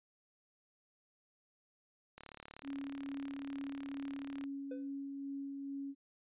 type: click train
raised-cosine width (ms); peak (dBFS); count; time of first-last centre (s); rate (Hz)
0.3; -34; 83; 2.18-4.439; 36.3
type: tone with tremolo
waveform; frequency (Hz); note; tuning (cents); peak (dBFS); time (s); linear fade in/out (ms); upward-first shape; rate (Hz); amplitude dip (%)
sine; 277.2; C#4; 0; -39; 2.63-5.95; 50; sine; 2.3; 25
type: tone with exponential decay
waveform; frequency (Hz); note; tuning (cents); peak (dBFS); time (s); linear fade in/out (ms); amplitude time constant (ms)
triangle; 504; B4; +35; -38; 4.71-4.92; 5; 44
effects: resampled to 8000 Hz